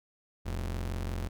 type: ring-modulated tone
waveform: 45% pulse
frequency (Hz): 64.5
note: C2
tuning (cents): -24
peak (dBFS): -29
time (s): 0.45-1.29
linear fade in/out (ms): 20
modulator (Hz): 22.9
effects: none